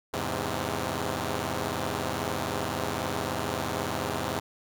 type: chord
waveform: 5% pulse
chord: E augmented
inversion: none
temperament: equal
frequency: 82.41 / 103.83 / 130.81 Hz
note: E2 / G#2 / B#2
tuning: 0 / 0 / 0 cents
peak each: -22 dBFS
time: 0.13-4.4 s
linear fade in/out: 10 ms
effects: none